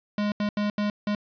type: tone bursts at uneven times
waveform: square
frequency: 207.4 Hz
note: G#3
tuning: 2 cents flat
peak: -24 dBFS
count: 5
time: 0.18-0.32 / 0.4-0.49 / 0.57-0.7 / 0.78-0.9 / 1.07-1.15 s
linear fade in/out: 2 ms
effects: resampled to 11025 Hz + 9-bit